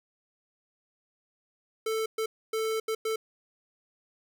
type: tone bursts at uneven times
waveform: square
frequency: 441.9 Hz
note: A4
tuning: 7 cents sharp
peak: -28 dBFS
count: 5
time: 1.86-2.06 / 2.18-2.26 / 2.53-2.8 / 2.88-2.95 / 3.05-3.16 s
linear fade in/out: 5 ms
effects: none